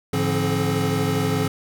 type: tone cluster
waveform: square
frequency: 105.3 / 146.3 / 171.3 / 265 / 426.5 Hz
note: G#2 / D3 / F3 / C4 / G#4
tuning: +24 / -6 / -33 / +22 / +46 cents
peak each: -27 dBFS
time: 0.13-1.48 s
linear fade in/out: 5 ms
effects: 9-bit